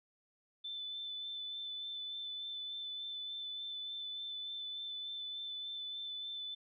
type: tone with vibrato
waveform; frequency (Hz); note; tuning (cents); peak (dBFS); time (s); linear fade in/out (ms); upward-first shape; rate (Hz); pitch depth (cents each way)
sine; 3520; A7; 0; -40; 0.64-6.55; 10; sine; 3.4; 14
effects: none